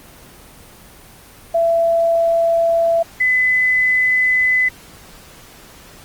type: tone pair in turn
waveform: sine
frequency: 669 / 2012 Hz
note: E5 / B6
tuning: +25 / +32 cents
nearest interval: octave + perfect fifth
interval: 1907 cents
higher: second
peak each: -12 dBFS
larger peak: neither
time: 1.54-3.03 / 3.2-4.69 s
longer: neither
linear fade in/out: 10 ms
effects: pink hiss -42 dBFS RMS until 6.04 s + Opus 24 kbps